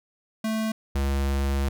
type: tone pair in turn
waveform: square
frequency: 219.9 / 68.89 Hz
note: A3 / C#2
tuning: -1 / -10 cents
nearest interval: octave + minor sixth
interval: 2009 cents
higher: first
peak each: -25 / -23 dBFS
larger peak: second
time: 0.44-0.72 / 0.95-1.69 s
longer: second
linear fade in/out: 5 ms
effects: none